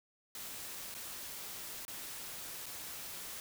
white noise with dropouts, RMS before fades -45 dBFS, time 0.35-3.4 s, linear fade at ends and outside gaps 1 ms, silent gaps 0.942-0.949 / 1.851-1.88 / 2.658-2.664 s, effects none

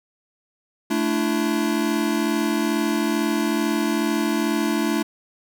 square chord, A suspended fourth, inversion none, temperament equal with one note detuned, 220 / 293.7 / 336 Hz, A3 / D4 / E4, 0 / 0 / +33 cents, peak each -25 dBFS, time 0.9-5.03 s, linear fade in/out 10 ms, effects none

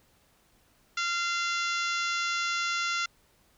harmonic tone with a mistuned harmonic, 690 Hz, F5, 21 cents flat, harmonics 2 / 3 / 4 / 5 / 6 / 7 / 8 / 9 / 10, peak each -30 / -34 / -36 / -38 / -40 / -41 / -42 / -43 / -44 dBFS, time 0.97-3.06 s, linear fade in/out 5 ms, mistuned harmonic 10, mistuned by +18 cents, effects pink hiss -65 dBFS RMS until 3.57 s

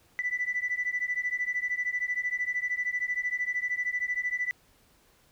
sine beating tone pair, 1975.5 / 1988.5 Hz, B6 / B6, 0 / +11 cents, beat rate 13 Hz, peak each -30 / -30 dBFS, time 0.19-4.51 s, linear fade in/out 0 ms, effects tanh soft clip ceiling -21 dBFS + pink hiss -63 dBFS RMS until 5.31 s

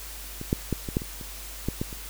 clicks, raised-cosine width 3 ms, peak -21 / -9 / -12 / -19 / -10 / -23 / -26 / -13 / -14 / -26 dBFS, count 10, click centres 0.414 / 0.529 / 0.727 / 0.888 / 0.969 / 1.019 / 1.212 / 1.686 / 1.815 / 1.928 s, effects added 50 Hz sine -41 dBFS peak until 2.09 s + white hiss -41 dBFS RMS until 2.09 s

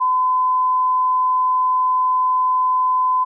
sine tone, 1016 Hz, B5, 49 cents sharp, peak -14 dBFS, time 0-3.25 s, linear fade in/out 20 ms, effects none

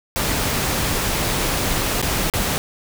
pink noise with dropouts, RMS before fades -21 dBFS, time 0.16-2.58 s, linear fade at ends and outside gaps 0 ms, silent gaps 2.016-2.026 / 2.299-2.337 s, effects none

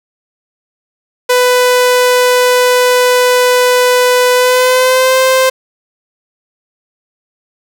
sawtooth tone with pitch glide, 497.7 to 520.9 Hz, B4 to C5, +13 to -8 cents, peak -3 dBFS, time 1.29-5.5 s, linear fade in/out 10 ms, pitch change +79 cents, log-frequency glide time 4.33-5.18 s, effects none

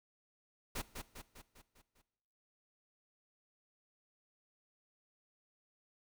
pink noise with echo, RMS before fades -39 dBFS, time 0.75-0.82 s, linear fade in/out 10 ms, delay 200 ms, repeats 6, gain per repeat -5 dB, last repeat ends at 2.02 s, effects noise-tail reverb RT60 1.0 s tail -18 dB re dry

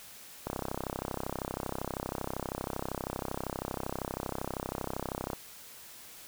click train, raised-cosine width 1 ms, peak -19 dBFS, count 160, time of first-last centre 0.47-5.332 s, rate 32.7 Hz, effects white hiss -50 dBFS RMS until 6.27 s

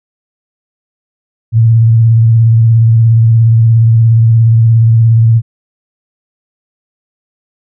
sine tone with vibrato, 113.9 Hz, A#2, 40 cents flat, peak -3 dBFS, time 1.52-5.42 s, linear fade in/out 50 ms, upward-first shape sine, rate 17 Hz, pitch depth 39 cents each way, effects none

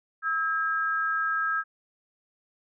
sine tone pair together, 1299.9 / 1618 Hz, E6 / G#6, -25 / -46 cents, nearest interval major third, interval 379 cents, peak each -27 dBFS, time 0.22-1.64 s, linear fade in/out 50 ms, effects none

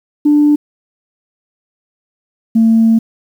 sine tone pair in turn, 295.2 / 225.4 Hz, D4 / A3, +9 / +42 cents, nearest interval perfect fourth, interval 467 cents, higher first, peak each -5 dBFS, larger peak neither, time 0.25-0.56 / 2.55-2.99 s, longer second, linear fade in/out 10 ms, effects tanh soft clip ceiling -2 dBFS + 7-bit

